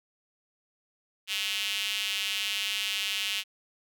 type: tone with high-pass filter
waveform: square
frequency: 100.6 Hz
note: G2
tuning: 45 cents sharp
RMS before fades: -31 dBFS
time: 1.27-3.44 s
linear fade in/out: 50 ms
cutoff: 2900 Hz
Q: 3.7
effects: none